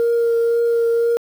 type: tone with vibrato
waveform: sine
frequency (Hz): 466.2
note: A#4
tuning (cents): 0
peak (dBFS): -12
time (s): 0-1.17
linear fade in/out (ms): 0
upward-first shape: triangle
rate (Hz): 2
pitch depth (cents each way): 12
effects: tanh soft clip ceiling -12 dBFS + 7-bit